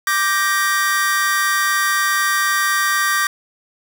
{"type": "chord", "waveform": "45% pulse", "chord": "G minor", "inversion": "second", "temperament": "just", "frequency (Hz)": [1176, 1568, 1881.6], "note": ["D6", "G6", "Bb6"], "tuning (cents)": [2, 0, 16], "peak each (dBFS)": -20, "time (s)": [0.07, 3.27], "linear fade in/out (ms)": 2, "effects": []}